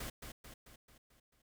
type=noise with echo; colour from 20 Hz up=pink; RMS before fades=-43 dBFS; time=0-0.1 s; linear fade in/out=5 ms; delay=220 ms; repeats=6; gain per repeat=-5 dB; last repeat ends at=1.42 s; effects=none